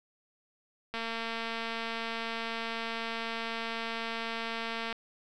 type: click train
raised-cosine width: 0.3 ms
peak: -20 dBFS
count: 910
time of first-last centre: 0.94-4.927 s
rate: 228 Hz
effects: none